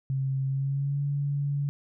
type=tone with pitch glide; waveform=sine; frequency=134.4 to 142.39 Hz; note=C3 to C#3; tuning=+47 to +47 cents; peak=-25 dBFS; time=0.1-1.69 s; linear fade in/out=0 ms; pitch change=+100 cents; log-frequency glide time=0.46-1.01 s; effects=none